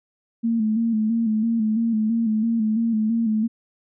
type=tone with vibrato; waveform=sine; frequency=223.1 Hz; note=A3; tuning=24 cents sharp; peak=-18 dBFS; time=0.43-3.48 s; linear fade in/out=20 ms; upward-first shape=square; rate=3 Hz; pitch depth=52 cents each way; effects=none